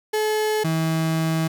35% pulse tone pair in turn, 429.4 / 161.31 Hz, A4 / E3, -42 / -37 cents, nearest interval octave + perfect fourth, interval 1695 cents, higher first, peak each -18 dBFS, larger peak neither, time 0.13-0.64 / 0.64-1.48 s, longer second, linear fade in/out 10 ms, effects 9-bit

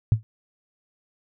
sine tone with exponential decay, 110 Hz, A2, in tune, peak -10 dBFS, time 0.12-0.23 s, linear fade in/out 0 ms, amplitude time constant 22 ms, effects none

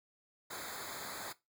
pink noise with comb filter, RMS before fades -44 dBFS, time 0.5-1.33 s, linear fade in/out 10 ms, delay 0.35 ms, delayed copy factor -1, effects noise-tail reverb RT60 0.2 s tail -17 dB re dry

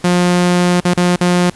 sawtooth tone with dropouts, 177.6 Hz, F3, 29 cents sharp, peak -6 dBFS, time 0.04-1.5 s, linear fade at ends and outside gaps 5 ms, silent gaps 0.804-0.85 / 0.938-0.973 / 1.161-1.209 s, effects pink hiss -41 dBFS RMS until 1.55 s + resampled to 24000 Hz

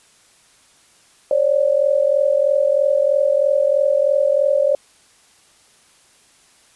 sine tone pair together, 544.2 / 587.3 Hz, C#5 / D5, -32 / 0 cents, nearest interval minor second, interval 132 cents, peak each -16 dBFS, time 1.31-4.75 s, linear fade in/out 2 ms, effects white hiss -53 dBFS RMS until 6.75 s + resampled to 24000 Hz

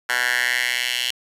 10% pulse tone with high-pass filter sweep, 123.47 Hz, B2, in tune, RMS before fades -22 dBFS, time 0.09-1.11 s, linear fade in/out 5 ms, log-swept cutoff 1400 to 2900 Hz, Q 3.1, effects resampled to 32000 Hz

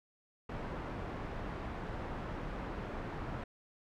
pink low-pass noise, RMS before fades -41 dBFS, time 0.49-3.44 s, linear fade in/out 5 ms, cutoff 1500 Hz, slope 12 dB/octave, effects none

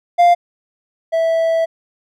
triangle tone pair in turn, 698 / 656.2 Hz, F5 / E5, -1 / -8 cents, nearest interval minor second, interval 107 cents, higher first, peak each -5 / -11 dBFS, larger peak first, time 0.18-0.35 / 1.12-1.66 s, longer second, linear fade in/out 20 ms, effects none

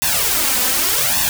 white noise with flanger, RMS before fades -17 dBFS, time 0.02-1.29 s, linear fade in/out 0 ms, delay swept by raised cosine 1.1 to 4 ms, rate 0.85 Hz, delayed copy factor +0.85, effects none

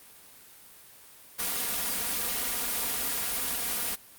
white noise with comb filter, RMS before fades -30 dBFS, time 1.38-3.96 s, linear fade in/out 20 ms, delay 4.2 ms, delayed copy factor +0.7, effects white hiss -52 dBFS RMS until 4.18 s + Opus 32 kbps

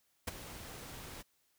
pink noise with ADSR envelope, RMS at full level -35 dBFS, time 0.27-1.23 s, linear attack 9 ms, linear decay 19 ms, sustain -13 dB, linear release 19 ms, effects white hiss -75 dBFS RMS until 1.58 s

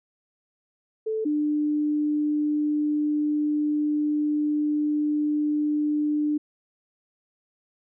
sine tone pair in turn, 438.3 / 298.7 Hz, A4 / D4, -7 / +29 cents, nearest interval perfect fifth, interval 664 cents, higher first, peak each -24 / -21 dBFS, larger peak second, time 1.06-1.25 / 1.25-6.38 s, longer second, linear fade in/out 10 ms, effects none

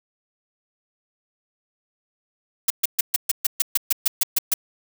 blue noise bursts, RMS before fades -18 dBFS, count 13, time 2.68-4.539 s, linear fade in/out 5 ms, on 23 ms, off 130 ms, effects none

